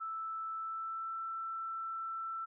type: tone with pitch glide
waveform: sine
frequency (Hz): 1318.5 to 1333.8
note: E6 to E6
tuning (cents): 0 to +20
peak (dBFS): -37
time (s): 0-2.46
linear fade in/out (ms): 20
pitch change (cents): +20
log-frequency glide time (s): 0.55-1.17
effects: none